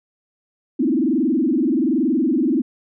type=tone with frequency modulation; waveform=sine; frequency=284.8 Hz; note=C#4; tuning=47 cents sharp; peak=-15 dBFS; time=0.79-2.62 s; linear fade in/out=10 ms; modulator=21.2 Hz; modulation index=2.5; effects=none